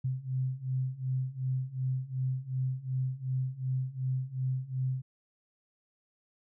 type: beating tone pair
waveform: sine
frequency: 128.5 / 131.2 Hz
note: C3 / C3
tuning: -31 / +5 cents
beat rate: 2.7 Hz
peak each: -34 / -32 dBFS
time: 0.04-5.02 s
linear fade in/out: 10 ms
effects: none